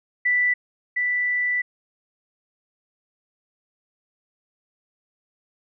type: tone pair in turn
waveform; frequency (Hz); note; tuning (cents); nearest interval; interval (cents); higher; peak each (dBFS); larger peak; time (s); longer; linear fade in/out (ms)
sine; 1975.5 / 1975.5; B6 / B6; 0 / 0; unison; 0; neither; -17 / -20; first; 0.25-0.54 / 0.96-1.62; second; 10
effects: none